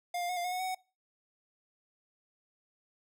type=tone with pitch steps; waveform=square; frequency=706 / 701 / 726 / 698 / 724 / 733 / 748 / 744 Hz; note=F5 / F5 / F#5 / F5 / F#5 / F#5 / F#5 / F#5; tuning=+19 / +6 / -33 / -1 / -38 / -16 / +19 / +9 cents; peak=-33 dBFS; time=0.14-0.748 s; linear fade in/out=5 ms; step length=76 ms; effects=noise-tail reverb RT60 0.3 s tail -21 dB re dry